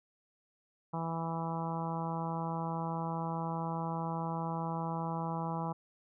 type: harmonic tone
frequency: 164.81 Hz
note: E3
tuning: in tune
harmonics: 1 / 2 / 3 / 4 / 5 / 6 / 7 / 8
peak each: -36 / -45 / -45 / -45 / -40 / -41 / -46 / -50 dBFS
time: 0.93-5.73 s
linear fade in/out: 10 ms
effects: none